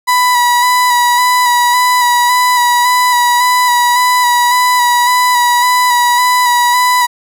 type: tone with vibrato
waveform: 35% pulse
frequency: 982 Hz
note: B5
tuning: 10 cents flat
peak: -6 dBFS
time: 0.07-7.07 s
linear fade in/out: 20 ms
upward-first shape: square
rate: 1.8 Hz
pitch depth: 21 cents each way
effects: none